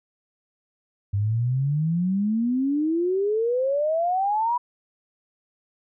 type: exponential sweep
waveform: sine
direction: up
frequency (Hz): 98 to 987.8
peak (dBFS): -20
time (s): 1.13-4.58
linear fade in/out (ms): 10
effects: none